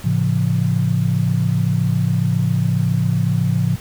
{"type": "chord", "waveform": "sine", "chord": "A augmented", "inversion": "none", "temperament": "just", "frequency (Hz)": [110, 137.5, 171.88], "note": ["A2", "C#3", "E#3"], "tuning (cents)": [0, -14, -27], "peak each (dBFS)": -19, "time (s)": [0.04, 3.76], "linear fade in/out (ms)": 10, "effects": ["pink hiss -39 dBFS RMS until 3.8 s"]}